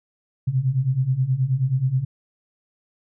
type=beating tone pair; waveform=sine; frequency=125.1 / 134.5 Hz; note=B2 / C3; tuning=+23 / +48 cents; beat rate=9.4 Hz; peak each=-23 / -20 dBFS; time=0.47-2.05 s; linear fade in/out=10 ms; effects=none